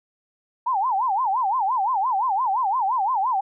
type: tone with vibrato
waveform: sine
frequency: 895 Hz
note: A5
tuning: 29 cents sharp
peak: -19 dBFS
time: 0.66-3.41 s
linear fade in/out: 10 ms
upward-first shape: sine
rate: 5.8 Hz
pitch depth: 280 cents each way
effects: none